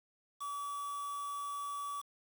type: tone with quantisation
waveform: triangle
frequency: 1144 Hz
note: D6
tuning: 46 cents flat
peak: -36 dBFS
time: 0.4-2.02 s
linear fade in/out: 20 ms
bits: 8
effects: none